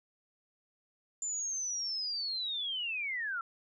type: linear sweep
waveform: sine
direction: down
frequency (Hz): 7180 to 1318.5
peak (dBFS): -33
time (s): 1.22-3.41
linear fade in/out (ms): 2
effects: none